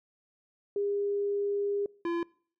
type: tone pair in turn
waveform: sine / square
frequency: 404.8 / 340.4 Hz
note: G#4 / F4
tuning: -44 / -44 cents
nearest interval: minor third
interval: 300 cents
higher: first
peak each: -27 / -29 dBFS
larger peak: first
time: 0.76-1.86 / 2.05-2.23 s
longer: first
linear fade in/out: 2 ms
effects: noise-tail reverb RT60 0.5 s tail -24 dB re dry + low-pass 2000 Hz 12 dB/octave